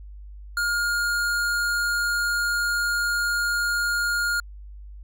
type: tone with hard clipping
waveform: sine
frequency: 1419 Hz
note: F6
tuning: 27 cents sharp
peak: -23 dBFS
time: 0.57-4.4 s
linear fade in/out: 2 ms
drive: 18 dB
effects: added 50 Hz sine -38 dBFS peak until 5.03 s